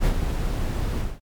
brown noise with ADSR envelope, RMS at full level -17 dBFS, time 0-1.2 s, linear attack 49 ms, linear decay 82 ms, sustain -7 dB, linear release 220 ms, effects MP3 96 kbps

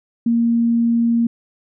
sine tone, 233.1 Hz, A#3, in tune, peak -13 dBFS, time 0.26-1.27 s, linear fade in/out 5 ms, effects none

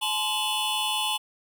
square tone cluster, 856 / 1043 / 2713 / 2961 / 3438 Hz, A5 / C6 / E7 / F#7 / A7, -48 / -6 / +49 / +1 / -41 cents, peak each -31 / -35 / -38 / -30 / -31 dBFS, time 0.01-1.18 s, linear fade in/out 20 ms, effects none

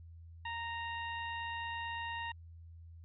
20% pulse tone, 929 Hz, A#5, 6 cents flat, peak -33 dBFS, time 0.45-2.32 s, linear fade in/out 5 ms, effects added 83 Hz sine -50 dBFS peak until 3.04 s + resampled to 11025 Hz

